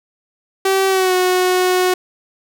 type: tone with pitch glide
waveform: sawtooth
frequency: 385.2 to 366.3 Hz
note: G4 to F#4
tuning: -30 to -17 cents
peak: -9 dBFS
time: 0.65-1.94 s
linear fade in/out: 5 ms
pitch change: -87 cents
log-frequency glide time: 0.88-1.14 s
effects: none